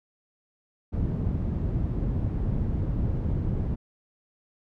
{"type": "low-pass noise", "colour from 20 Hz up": "white", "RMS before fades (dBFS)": -27, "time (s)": [0.92, 3.76], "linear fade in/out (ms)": 20, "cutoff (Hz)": 130, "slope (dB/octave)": 12, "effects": []}